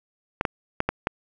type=clicks; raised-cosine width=0.5 ms; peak=-7 dBFS; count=5; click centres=0.411 / 0.452 / 0.804 / 0.89 / 1.071 s; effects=none